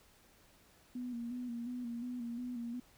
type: tone with vibrato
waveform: sine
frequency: 241.3 Hz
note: B3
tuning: 40 cents flat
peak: -38 dBFS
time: 0.95-2.8 s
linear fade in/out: 5 ms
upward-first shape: square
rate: 2.8 Hz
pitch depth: 45 cents each way
effects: pink hiss -65 dBFS RMS until 2.97 s